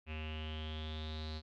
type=tone with low-pass filter sweep; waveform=square; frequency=77.9 Hz; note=D#2; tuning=3 cents sharp; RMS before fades=-42 dBFS; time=0.06-1.42 s; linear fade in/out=50 ms; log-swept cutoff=2600 to 4200 Hz; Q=8.9; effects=none